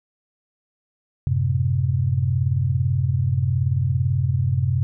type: chord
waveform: sine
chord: F# diminished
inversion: none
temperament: equal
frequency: 92.5 / 110 / 130.81 Hz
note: F#2 / A2 / C3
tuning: 0 / 0 / 0 cents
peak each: -22 / -26 / -20 dBFS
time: 1.27-4.83 s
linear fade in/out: 0 ms
effects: none